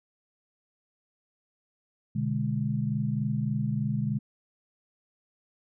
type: chord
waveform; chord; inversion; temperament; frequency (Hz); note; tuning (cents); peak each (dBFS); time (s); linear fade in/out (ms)
sine; G# diminished; first; equal; 123.47 / 146.83 / 207.7; B2 / D3 / G#3; 0 / 0 / 0; -30; 2.15-4.19; 10
effects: none